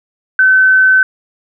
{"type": "tone", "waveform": "sine", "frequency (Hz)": 1525, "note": "G6", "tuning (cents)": -48, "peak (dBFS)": -5, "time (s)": [0.39, 1.03], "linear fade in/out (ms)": 2, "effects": []}